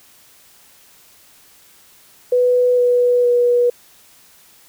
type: tone with pitch steps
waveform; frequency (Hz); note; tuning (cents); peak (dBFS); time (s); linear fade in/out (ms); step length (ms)
sine; 495.2 / 490.1 / 485; B4 / B4 / B4; +5 / -13 / -31; -11; 2.32-3.7; 5; 460
effects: white hiss -49 dBFS RMS until 4.68 s